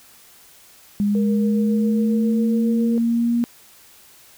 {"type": "linear sweep", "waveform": "sine", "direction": "up", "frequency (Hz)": [203.7, 237.5], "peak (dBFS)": -16, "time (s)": [1, 3.44], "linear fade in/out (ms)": 0}
{"type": "tone with tremolo", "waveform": "sine", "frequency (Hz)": 470, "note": "A#4", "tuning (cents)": 14, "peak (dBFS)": -25, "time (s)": [1.15, 2.98], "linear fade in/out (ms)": 0, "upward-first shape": "sine", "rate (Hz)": 7.3, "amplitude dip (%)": 30}
{"effects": ["white hiss -49 dBFS RMS until 4.37 s"]}